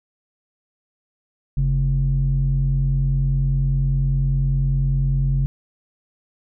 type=tone with low-pass filter; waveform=square; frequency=45 Hz; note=F#1; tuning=47 cents flat; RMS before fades=-19 dBFS; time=1.57-5.46 s; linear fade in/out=0 ms; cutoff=150 Hz; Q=6.3; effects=none